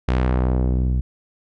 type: tone with low-pass filter sweep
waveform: sawtooth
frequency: 63 Hz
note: B1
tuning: 35 cents sharp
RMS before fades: -19 dBFS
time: 0.08-1.01 s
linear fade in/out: 5 ms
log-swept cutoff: 3800 to 140 Hz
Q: 0.73
effects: none